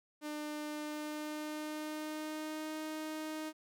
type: tone with pitch glide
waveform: sawtooth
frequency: 300 to 311.1 Hz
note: D4 to D#4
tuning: +37 to 0 cents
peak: -35 dBFS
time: 0.21-3.53 s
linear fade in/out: 50 ms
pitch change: +63 cents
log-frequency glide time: 0.7-2.76 s
effects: none